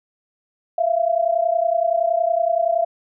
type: tone pair together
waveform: sine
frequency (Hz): 659.3 / 690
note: E5 / F5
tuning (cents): 0 / -21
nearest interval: minor second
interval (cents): 79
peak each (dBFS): -19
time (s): 0.78-2.85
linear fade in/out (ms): 5
effects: none